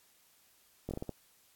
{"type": "slowing click train", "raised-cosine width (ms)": 2, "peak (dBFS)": -24, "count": 6, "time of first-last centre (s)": [0.89, 1.093], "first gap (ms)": 20, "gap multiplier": 1.36, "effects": ["white hiss -66 dBFS RMS until 1.55 s", "AAC 64 kbps"]}